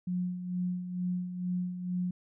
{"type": "tone with tremolo", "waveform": "sine", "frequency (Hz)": 180, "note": "F#3", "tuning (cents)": -47, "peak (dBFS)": -28, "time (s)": [0.07, 2.11], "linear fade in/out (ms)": 5, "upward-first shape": "sine", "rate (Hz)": 2.2, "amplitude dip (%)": 60, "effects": []}